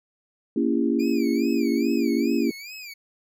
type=chord; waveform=sine; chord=A# diminished seventh; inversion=none; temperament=just; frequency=233.1 / 279.7 / 335.6 / 402.8 Hz; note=A#3 / C#4 / E4 / G4; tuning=0 / +16 / +31 / +47 cents; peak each=-24 / -24 / -25 / -29 dBFS; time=0.56-2.51 s; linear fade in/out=5 ms
type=tone with vibrato; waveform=25% pulse; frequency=2373 Hz; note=D7; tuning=17 cents sharp; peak=-33 dBFS; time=0.99-2.94 s; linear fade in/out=10 ms; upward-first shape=sine; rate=2.4 Hz; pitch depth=140 cents each way
effects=none